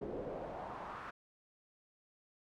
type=noise with band-pass filter sweep; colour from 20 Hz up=brown; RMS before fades=-44 dBFS; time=0.01-1.11 s; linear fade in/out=10 ms; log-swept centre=400 to 1400 Hz; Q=2.5; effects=none